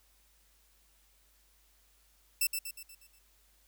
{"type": "tone with echo", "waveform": "5% pulse", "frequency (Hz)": 2654, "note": "E7", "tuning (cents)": 11, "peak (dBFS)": -17, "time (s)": [2.41, 2.47], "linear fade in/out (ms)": 5, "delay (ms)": 120, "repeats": 6, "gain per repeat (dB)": -6, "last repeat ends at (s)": 3.19, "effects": ["added 50 Hz sine -68 dBFS peak until 3.67 s", "white hiss -68 dBFS RMS until 3.67 s"]}